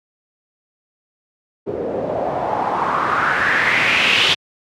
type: noise with low-pass filter sweep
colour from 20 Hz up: white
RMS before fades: -18 dBFS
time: 1.66-4.35 s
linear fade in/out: 20 ms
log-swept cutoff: 410 to 3300 Hz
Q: 4.1
effects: high-pass 100 Hz 12 dB/octave